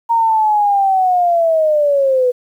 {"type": "linear sweep", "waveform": "sine", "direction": "down", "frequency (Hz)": [932.3, 490], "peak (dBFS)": -10, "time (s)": [0.09, 2.32], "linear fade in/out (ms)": 20, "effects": ["8-bit"]}